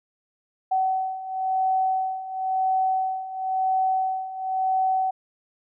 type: beating tone pair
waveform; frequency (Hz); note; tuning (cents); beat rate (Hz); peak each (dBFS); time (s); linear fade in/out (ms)
sine; 756 / 756.97; F#5 / F#5; +37 / +39; 0.97; -27 / -23; 0.71-5.11; 10
effects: none